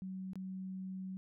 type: tone with dropouts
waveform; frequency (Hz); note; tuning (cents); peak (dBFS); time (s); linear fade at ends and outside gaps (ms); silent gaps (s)
sine; 188.3; F#3; +31; -40; 0.02-1.17; 0; 0.333-0.356
effects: none